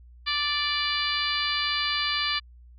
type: harmonic tone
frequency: 586 Hz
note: D5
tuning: 4 cents flat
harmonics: 2 / 3 / 4 / 5 / 6 / 7 / 8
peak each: -32 / -32 / -32 / -32 / -32 / -32 / -32 dBFS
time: 0.26-2.4 s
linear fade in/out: 20 ms
effects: added 60 Hz sine -47 dBFS peak until 2.78 s